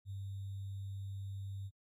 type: tone with sample-and-hold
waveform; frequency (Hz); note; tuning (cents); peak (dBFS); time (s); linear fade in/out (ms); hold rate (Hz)
sine; 98; G2; 0; -40; 0.05-1.71; 50; 3675
effects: AAC 64 kbps